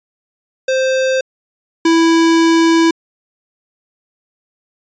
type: tone pair in turn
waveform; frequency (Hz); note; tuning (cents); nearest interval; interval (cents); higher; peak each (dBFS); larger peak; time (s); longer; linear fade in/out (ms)
square; 523.3 / 329.7; C5 / E4; 0 / 0; minor sixth; 800; first; -13 / -9; second; 0.68-1.21 / 1.85-2.91; second; 5
effects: resampled to 16000 Hz

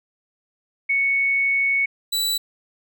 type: tone pair in turn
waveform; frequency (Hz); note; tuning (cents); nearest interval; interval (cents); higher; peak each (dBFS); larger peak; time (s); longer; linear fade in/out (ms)
sine / sawtooth; 2217 / 3950; C#7 / B7; 0 / 0; minor seventh; 1000; second; -17 / -17; neither; 0.89-1.86 / 2.12-2.38; first; 10
effects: none

